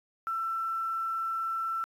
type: tone with quantisation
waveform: sine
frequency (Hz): 1338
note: E6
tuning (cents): +25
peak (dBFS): -29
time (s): 0.27-1.84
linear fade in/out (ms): 0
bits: 9
effects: resampled to 32000 Hz